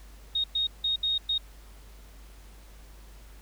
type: tone bursts at uneven times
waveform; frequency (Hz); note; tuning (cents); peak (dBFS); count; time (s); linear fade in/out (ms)
sine; 3729; A#7; 0; -24; 5; 0.35-0.44 / 0.55-0.67 / 0.84-0.96 / 1.03-1.18 / 1.29-1.38; 5
effects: added 50 Hz sine -47 dBFS peak until 3.41 s + pink hiss -56 dBFS RMS until 3.41 s